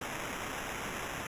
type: noise with sample-and-hold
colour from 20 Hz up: blue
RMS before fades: -39 dBFS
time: 0.01-1.27 s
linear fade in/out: 5 ms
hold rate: 4410 Hz
effects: resampled to 32000 Hz